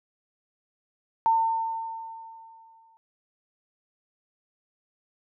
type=tone with exponential decay; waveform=sine; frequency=903 Hz; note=A5; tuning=45 cents sharp; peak=-17 dBFS; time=1.26-2.97 s; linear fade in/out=0 ms; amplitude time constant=370 ms; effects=none